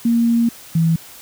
sine tone pair in turn, 233.1 / 163.97 Hz, A#3 / E3, 0 / -9 cents, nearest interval tritone, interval 609 cents, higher first, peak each -12 dBFS, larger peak neither, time 0.05-0.49 / 0.75-0.96 s, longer first, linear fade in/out 5 ms, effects white hiss -40 dBFS RMS until 1.21 s

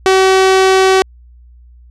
sawtooth tone, 380 Hz, F#4, 46 cents sharp, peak -3 dBFS, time 0.06-1.02 s, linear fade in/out 0 ms, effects added 60 Hz sine -38 dBFS peak until 1.9 s + low-pass 7000 Hz 12 dB/octave

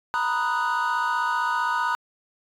triangle chord, B major seventh, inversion third, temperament equal, 932.3 / 987.8 / 1244.5 / 1480 Hz, A#5 / B5 / D#6 / F#6, 0 / 0 / 0 / 0 cents, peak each -25 dBFS, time 0.14-1.95 s, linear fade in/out 0 ms, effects tanh soft clip ceiling -14 dBFS

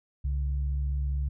sine tone pair together, 67.1 / 142.18 Hz, C2 / C#3, +44 / +44 cents, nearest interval octave + minor second, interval 1300 cents, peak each -26 / -37 dBFS, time 0.24-1.29 s, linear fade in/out 10 ms, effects none

